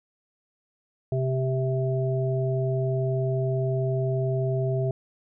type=harmonic tone; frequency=130.81 Hz; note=C3; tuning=in tune; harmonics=1 / 3 / 5; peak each=-24 / -29 / -31 dBFS; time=1.12-4.91 s; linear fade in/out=2 ms; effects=none